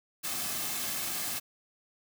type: noise with comb filter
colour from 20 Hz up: white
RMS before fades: -34 dBFS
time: 0.23-1.4 s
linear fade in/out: 20 ms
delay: 2.1 ms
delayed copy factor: -0.5
effects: none